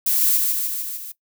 violet noise with echo, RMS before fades -19 dBFS, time 0.06-0.37 s, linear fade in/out 5 ms, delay 150 ms, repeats 5, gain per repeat -3 dB, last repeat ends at 1.12 s, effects noise-tail reverb RT60 0.1 s tail -18 dB re dry

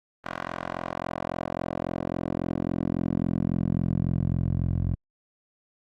10% pulse tone with band-pass filter sweep, 43.65 Hz, F1, in tune, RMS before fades -28 dBFS, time 0.24-4.95 s, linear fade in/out 10 ms, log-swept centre 1300 to 89 Hz, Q 1.2, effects Opus 32 kbps

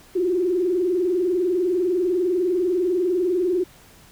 sine tone with vibrato, 358.3 Hz, F4, 44 cents sharp, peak -18 dBFS, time 0.15-3.64 s, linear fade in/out 10 ms, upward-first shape sine, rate 20 Hz, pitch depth 110 cents each way, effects pink hiss -50 dBFS RMS until 4.11 s

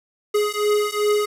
square beating tone pair, 416.4 / 419 Hz, G#4 / G#4, +5 / +15 cents, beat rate 2.6 Hz, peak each -22 dBFS, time 0.34-1.26 s, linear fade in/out 10 ms, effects resampled to 32000 Hz + 7-bit

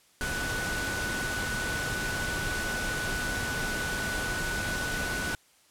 sine tone in noise, 1485 Hz, F#6, 6 cents sharp, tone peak -32 dBFS, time 0.21-5.35 s, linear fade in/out 0 ms, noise pink, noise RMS -33 dBFS, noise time 0.21-5.35 s, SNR -2 dB, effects white hiss -62 dBFS RMS until 5.7 s + low-pass 11000 Hz 12 dB/octave

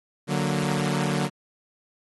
sawtooth chord, D augmented, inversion none, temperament equal with one note detuned, 146.83 / 185 / 232.1 Hz, D3 / F#3 / A#3, 0 / 0 / -7 cents, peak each -22 / -23 / -26 dBFS, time 0.27-1.3 s, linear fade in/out 50 ms, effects AAC 32 kbps

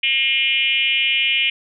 sine tone with frequency modulation, 2678 Hz, E7, 27 cents sharp, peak -15 dBFS, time 0.03-1.5 s, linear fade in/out 5 ms, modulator 268 Hz, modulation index 1.8, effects none

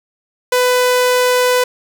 sawtooth tone, 498.9 Hz, B4, 17 cents sharp, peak -7 dBFS, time 0.52-1.64 s, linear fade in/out 5 ms, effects none

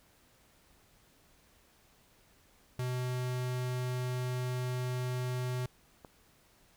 square tone, 125.8 Hz, B2, 32 cents sharp, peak -33 dBFS, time 2.79-5.66 s, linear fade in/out 2 ms
click, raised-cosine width 1 ms, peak -34 dBFS, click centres 6.048 s
effects pink hiss -65 dBFS RMS until 6.76 s

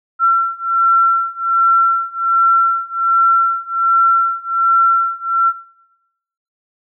sine beating tone pair, 1354 / 1355.3 Hz, E6 / E6, +46 / +48 cents, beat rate 1.3 Hz, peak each -14 dBFS, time 0.19-5.53 s, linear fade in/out 50 ms, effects noise-tail reverb RT60 1.0 s tail -21 dB re dry

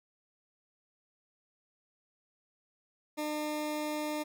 20% pulse tone, 302 Hz, D4, 48 cents sharp, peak -28 dBFS, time 3.17-4.24 s, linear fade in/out 20 ms, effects none

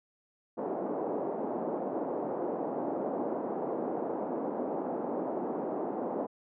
pink band-pass noise, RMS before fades -34 dBFS, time 0.57-6.27 s, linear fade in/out 20 ms, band 250 to 810 Hz, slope 24 dB/octave, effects none

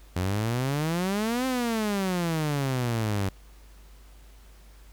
sawtooth exponential two-way sweep, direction up then down, 87.31 to 263.5 to 95.2 Hz, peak -21 dBFS, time 0.16-3.29 s, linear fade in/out 5 ms, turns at 1.46 s, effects added 50 Hz sine -48 dBFS peak until 4.92 s + pink hiss -58 dBFS RMS until 4.92 s

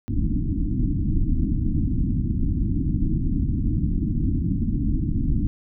pink low-pass noise, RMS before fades -22 dBFS, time 0.08-5.47 s, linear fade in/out 0 ms, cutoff 320 Hz, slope 96 dB/octave, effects none

